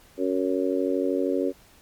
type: harmonic tone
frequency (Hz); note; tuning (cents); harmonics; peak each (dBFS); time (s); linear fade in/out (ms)
92.8; F#2; +6; 3 / 4 / 5 / 6; -26 / -27 / -28 / -29; 0.17-1.53; 50
effects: pink hiss -55 dBFS RMS until 1.81 s + MP3 96 kbps